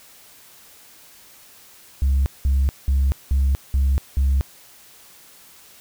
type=tone bursts; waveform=sine; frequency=67.9 Hz; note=C#2; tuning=35 cents flat; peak=-13 dBFS; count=6; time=2.02-4.41 s; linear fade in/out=0 ms; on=240 ms; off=190 ms; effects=tanh soft clip ceiling -13 dBFS + white hiss -48 dBFS RMS until 5.8 s